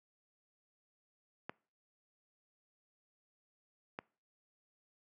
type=clicks; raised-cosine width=0.5 ms; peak=-25 dBFS; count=2; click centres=1.495 / 3.989 s; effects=noise-tail reverb RT60 0.4 s tail -24 dB re dry + high-pass 150 Hz 12 dB/octave